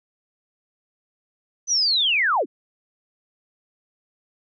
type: linear sweep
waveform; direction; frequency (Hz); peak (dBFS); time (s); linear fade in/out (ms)
sine; down; 6120 to 207.7; -17; 1.67-2.46; 50
effects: none